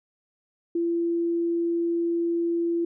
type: tone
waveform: sine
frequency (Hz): 339.1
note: E4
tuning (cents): +49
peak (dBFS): -22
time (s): 0.75-2.85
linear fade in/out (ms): 5
effects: none